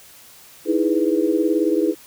sine chord, E major seventh, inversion third, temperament equal, 311.1 / 329.6 / 415.3 / 493.9 Hz, D#4 / E4 / G#4 / B4, 0 / 0 / 0 / 0 cents, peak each -21 / -20 / -22 / -24 dBFS, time 0.65-1.95 s, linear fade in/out 50 ms, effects white hiss -46 dBFS RMS until 2.06 s

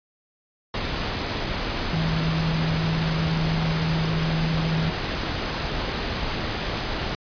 sine tone in noise, 160.9 Hz, E3, 42 cents flat, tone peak -22 dBFS, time 1.93-4.9 s, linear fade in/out 2 ms, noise pink, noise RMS -27 dBFS, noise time 0.74-7.15 s, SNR +2 dB, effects resampled to 11025 Hz

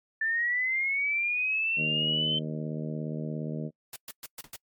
sine linear sweep, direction up, 1760 to 3091 Hz, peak -25 dBFS, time 0.21-2.39 s, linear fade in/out 5 ms
harmonic tone, 77.2 Hz, D#2, 13 cents flat, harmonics 2 / 3 / 4 / 5 / 6 / 7 / 8, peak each -33 / -36 / -41 / -44 / -42 / -46 / -44 dBFS, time 1.76-3.71 s, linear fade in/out 50 ms
white noise bursts, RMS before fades -40 dBFS, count 5, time 3.93-4.56 s, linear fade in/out 2 ms, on 30 ms, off 120 ms
pink noise with exponential decay, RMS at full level -43 dBFS, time 4.44-4.52 s, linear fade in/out 2 ms, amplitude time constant 17 ms
effects noise-tail reverb RT60 0.1 s tail -26 dB re dry + MP3 96 kbps

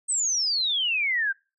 sine exponential sweep, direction down, 8450 to 1540 Hz, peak -22 dBFS, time 0.08-1.33 s, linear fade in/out 20 ms, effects noise-tail reverb RT60 0.3 s tail -25 dB re dry

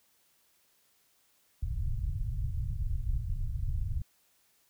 pink low-pass noise, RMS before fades -32 dBFS, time 1.62-4.02 s, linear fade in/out 5 ms, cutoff 130 Hz, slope 48 dB/octave, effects white hiss -69 dBFS RMS until 4.69 s

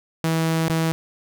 sawtooth tone with dropouts, 162.4 Hz, E3, 26 cents flat, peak -15 dBFS, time 0.24-0.92 s, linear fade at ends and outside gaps 0 ms, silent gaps 0.681-0.699 s, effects none

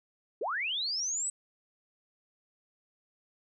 sine linear sweep, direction up, 349.2 to 8140 Hz, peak -30 dBFS, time 0.41-1.3 s, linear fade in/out 5 ms, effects none

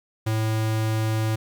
square tone, 110 Hz, A2, in tune, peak -22 dBFS, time 0.26-1.36 s, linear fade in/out 10 ms, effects 10-bit

